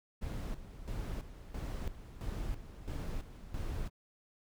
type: noise with tremolo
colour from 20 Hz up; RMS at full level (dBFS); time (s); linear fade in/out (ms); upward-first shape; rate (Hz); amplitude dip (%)
brown; -38; 0.21-3.9; 20; square; 1.5; 70
effects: none